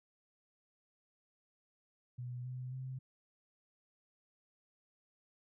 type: tone with pitch steps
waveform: sine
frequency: 123.47 / 126.87 / 130.36 Hz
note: B2 / B2 / C3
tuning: 0 / +47 / -6 cents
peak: -40 dBFS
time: 2.18-2.99 s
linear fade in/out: 10 ms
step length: 270 ms
effects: none